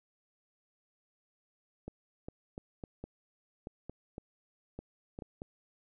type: clicks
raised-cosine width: 2 ms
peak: -28 dBFS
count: 12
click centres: 1.88 / 2.285 / 2.579 / 2.838 / 3.04 / 3.671 / 3.896 / 4.181 / 4.79 / 5.189 / 5.222 / 5.419 s
effects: none